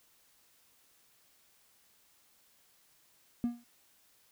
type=tone with exponential decay; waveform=triangle; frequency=238.8 Hz; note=A#3; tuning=42 cents sharp; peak=-22 dBFS; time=3.44-3.64 s; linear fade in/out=0 ms; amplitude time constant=43 ms; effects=tanh soft clip ceiling -23 dBFS + white hiss -67 dBFS RMS until 4.31 s